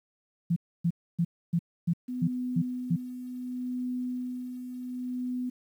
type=tone bursts; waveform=sine; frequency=170 Hz; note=F3; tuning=46 cents flat; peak=-22 dBFS; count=8; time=0.5-2.964 s; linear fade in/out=10 ms; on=63 ms; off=280 ms
type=tone with tremolo; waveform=sine; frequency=250 Hz; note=B3; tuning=21 cents sharp; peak=-29 dBFS; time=2.08-5.5 s; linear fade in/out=10 ms; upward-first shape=sine; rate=0.68 Hz; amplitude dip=55%
effects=10-bit